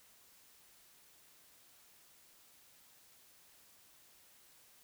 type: silence
effects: white hiss -64 dBFS RMS until 4.83 s